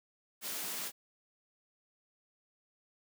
white high-pass noise, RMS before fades -39 dBFS, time 0.41-0.92 s, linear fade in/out 50 ms, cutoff 150 Hz, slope 96 dB/octave, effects none

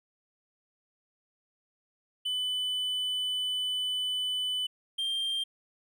triangle tone pair in turn, 3000 / 3178 Hz, F#7 / G7, +23 / +23 cents, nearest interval minor second, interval 100 cents, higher second, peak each -27 dBFS, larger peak neither, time 2.25-4.67 / 4.98-5.44 s, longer first, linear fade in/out 10 ms, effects none

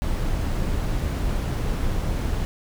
brown noise, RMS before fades -24 dBFS, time 0.02-2.45 s, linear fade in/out 0 ms, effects none

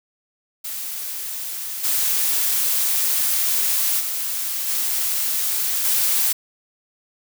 blue noise with level steps, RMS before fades -29 / -20 / -25 / -22 / -19 dBFS, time 0.64-6.33 s, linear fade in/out 10 ms, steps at 1.83 / 3.99 / 4.67 / 5.84 s, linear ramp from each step 20 ms, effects none

